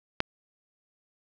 click, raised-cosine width 0.3 ms, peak -8 dBFS, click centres 0.204 s, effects resampled to 16000 Hz + 8-bit

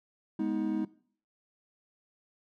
triangle chord, G# minor, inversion none, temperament equal with one note detuned, 207.7 / 246.9 / 316.4 Hz, G#3 / B3 / D#4, 0 / 0 / +29 cents, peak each -31 / -33 / -29 dBFS, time 0.39-0.85 s, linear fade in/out 5 ms, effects noise-tail reverb RT60 0.5 s tail -19 dB re dry

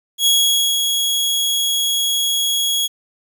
sawtooth tone with ADSR envelope, 3327 Hz, G#7, 2 cents sharp, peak -8 dBFS, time 0.18-2.88 s, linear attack 81 ms, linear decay 510 ms, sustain -5 dB, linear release 24 ms, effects 8-bit

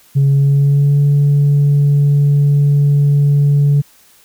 sine tone with pitch glide, 138.59 to 143.48 Hz, C#3 to D3, 0 to -40 cents, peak -6 dBFS, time 0.15-3.82 s, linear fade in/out 20 ms, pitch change +60 cents, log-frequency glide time 0.26-1.01 s, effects tanh soft clip ceiling -6 dBFS + white hiss -48 dBFS RMS until 4.24 s

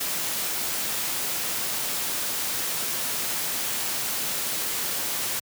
white noise, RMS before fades -28 dBFS, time 0-5.4 s, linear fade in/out 10 ms, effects high-pass 100 Hz 12 dB/octave

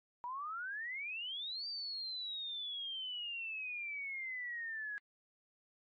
sine exponential two-way sweep, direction up then down, 949 to 4699 to 1655 Hz, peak -39 dBFS, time 0.24-4.98 s, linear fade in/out 0 ms, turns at 1.67 s, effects MP3 32 kbps

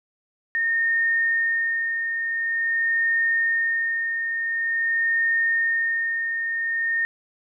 sine tone with tremolo, 1833 Hz, A#6, 30 cents flat, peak -18 dBFS, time 0.55-7.05 s, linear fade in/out 0 ms, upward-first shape sine, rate 0.47 Hz, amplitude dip 45%, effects none

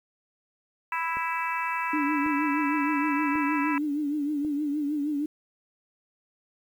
harmonic tone, 329.6 Hz, E4, in tune, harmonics 3 / 4 / 5 / 6 / 7 / 8, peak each -29 / -35 / -36 / -36 / -38 / -35 dBFS, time 0.92-3.78 s, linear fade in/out 2 ms
click train, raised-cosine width 2 ms, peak -29 dBFS, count 4, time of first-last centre 1.17-4.449 s, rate 0.915 Hz
sine tone with vibrato, 293.7 Hz, D4, in tune, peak -25 dBFS, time 1.93-5.26 s, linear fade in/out 5 ms, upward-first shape triangle, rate 6.4 Hz, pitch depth 86 cents each way
effects 9-bit

